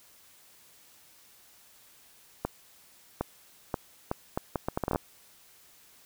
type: accelerating click train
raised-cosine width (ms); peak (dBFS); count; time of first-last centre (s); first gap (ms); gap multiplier
1; -14; 14; 2.45-4.959; 760; 0.7
effects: white hiss -58 dBFS RMS until 6.05 s